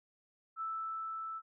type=tone with level ramp; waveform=sine; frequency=1318.5 Hz; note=E6; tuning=in tune; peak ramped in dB=-35 to -39 dBFS; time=0.56-1.42 s; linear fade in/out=50 ms; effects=none